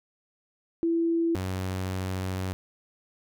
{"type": "tone pair in turn", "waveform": ["sine", "sawtooth"], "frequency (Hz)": [333.5, 93.59], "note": ["E4", "F#2"], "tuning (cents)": [20, 20], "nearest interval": "octave + minor seventh", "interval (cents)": 2200, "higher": "first", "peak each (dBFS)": [-22, -25], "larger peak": "first", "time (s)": [[0.83, 1.35], [1.35, 2.53]], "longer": "second", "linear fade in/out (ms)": 0, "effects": []}